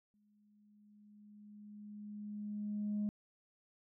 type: tone with exponential growth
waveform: sine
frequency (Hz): 208.3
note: G#3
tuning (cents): +5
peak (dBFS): -31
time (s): 0.14-3.09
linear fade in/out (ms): 0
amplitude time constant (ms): 640
effects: tanh soft clip ceiling -31 dBFS